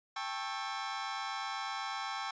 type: chord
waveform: sawtooth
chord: A dominant seventh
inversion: third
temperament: just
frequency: 792 / 880 / 1100 / 1320 Hz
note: G5 / A5 / C#6 / E6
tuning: +18 / 0 / -14 / +2 cents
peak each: -37 / -39 / -37 / -39 dBFS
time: 0.16-2.31 s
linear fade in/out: 5 ms
effects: resampled to 16000 Hz